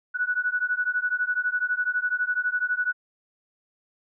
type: beating tone pair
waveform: sine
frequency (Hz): 1470 / 1482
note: F#6 / F#6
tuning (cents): -12 / +2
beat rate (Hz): 12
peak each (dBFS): -26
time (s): 0.14-2.93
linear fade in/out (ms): 20
effects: none